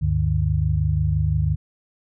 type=tone cluster; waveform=sine; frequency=73.4 / 99.3 / 150.2 Hz; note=D2 / G2 / D3; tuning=0 / +23 / +39 cents; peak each=-22 dBFS; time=0.01-1.56 s; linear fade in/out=20 ms; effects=none